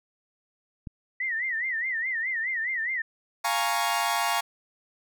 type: click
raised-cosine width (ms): 5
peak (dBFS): -24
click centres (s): 0.872
type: tone with vibrato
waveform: sine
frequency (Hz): 1938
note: B6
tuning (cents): -33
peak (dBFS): -26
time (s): 1.2-3.02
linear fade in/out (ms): 5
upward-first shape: sine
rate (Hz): 4.8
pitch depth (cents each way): 150
type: chord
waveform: sawtooth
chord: Bb minor seventh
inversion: second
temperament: equal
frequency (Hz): 698.5 / 830.6 / 932.3 / 1108.7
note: F5 / Ab5 / Bb5 / Db6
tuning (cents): 0 / 0 / 0 / 0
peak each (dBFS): -26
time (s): 3.44-4.41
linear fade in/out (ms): 10
effects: none